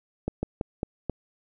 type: slowing click train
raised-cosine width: 2 ms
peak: -14 dBFS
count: 5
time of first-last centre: 0.28-1.097 s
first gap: 150 ms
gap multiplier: 1.21
effects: none